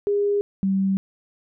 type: tone pair in turn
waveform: sine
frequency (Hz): 407.3 / 193.22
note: G#4 / G3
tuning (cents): -34 / -25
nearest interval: octave + minor second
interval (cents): 1291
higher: first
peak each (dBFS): -18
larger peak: neither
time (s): 0.07-0.41 / 0.63-0.97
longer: neither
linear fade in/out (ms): 0
effects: none